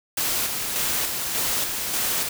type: noise with tremolo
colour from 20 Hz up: white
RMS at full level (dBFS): -24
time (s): 0.17-2.29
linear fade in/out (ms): 5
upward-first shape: square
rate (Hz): 1.7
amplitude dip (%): 35
effects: none